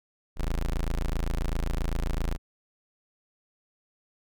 30% pulse tone, 27.63 Hz, A0, 8 cents sharp, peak -23 dBFS, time 0.36-2.38 s, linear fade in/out 50 ms, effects none

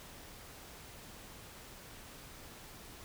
silence, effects pink hiss -52 dBFS RMS until 3.04 s

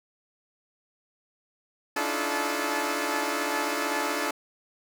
10% pulse tone cluster, 288.5 / 304.3 / 324.7 / 346.7 / 431.5 Hz, D4 / D#4 / E4 / F4 / A4, -31 / -38 / -26 / -13 / -34 cents, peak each -23 / -27 / -28 / -25 / -23 dBFS, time 1.96-4.31 s, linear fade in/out 5 ms, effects none

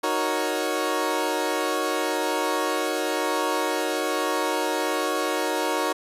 20% pulse chord, D# minor seventh, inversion none, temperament equal, 311.1 / 370 / 466.2 / 554.4 Hz, D#4 / F#4 / A#4 / C#5, 0 / 0 / 0 / 0 cents, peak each -24 dBFS, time 0.03-5.93 s, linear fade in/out 10 ms, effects resampled to 32000 Hz

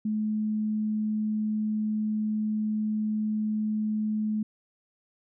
sine tone, 214.4 Hz, A3, 45 cents flat, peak -25 dBFS, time 0.05-4.43 s, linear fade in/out 5 ms, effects none

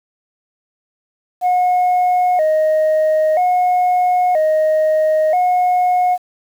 sine tone with vibrato, 672 Hz, E5, 33 cents sharp, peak -9 dBFS, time 1.41-6.18 s, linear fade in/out 50 ms, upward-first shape square, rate 0.51 Hz, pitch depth 130 cents each way, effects tanh soft clip ceiling -10 dBFS + 7-bit

